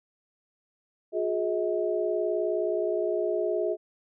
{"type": "tone cluster", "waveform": "sine", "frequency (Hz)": [359.5, 418.8, 639], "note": ["F#4", "G#4", "D#5"], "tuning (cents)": [-50, 15, 46], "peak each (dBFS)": -29, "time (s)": [1.12, 3.77], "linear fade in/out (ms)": 50, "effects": []}